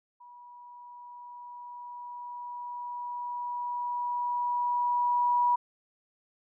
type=tone with level ramp; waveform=sine; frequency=971 Hz; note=B5; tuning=30 cents flat; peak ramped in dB=-48 to -21 dBFS; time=0.2-5.56 s; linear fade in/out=10 ms; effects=none